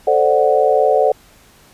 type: chord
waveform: sine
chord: D dominant seventh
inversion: second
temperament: equal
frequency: 440 / 523.3 / 587.3 / 740 Hz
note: A4 / C5 / D5 / F#5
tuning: 0 / 0 / 0 / 0 cents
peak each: -16 dBFS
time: 0.07-1.12 s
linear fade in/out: 5 ms
effects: pink hiss -48 dBFS RMS until 1.73 s + resampled to 32000 Hz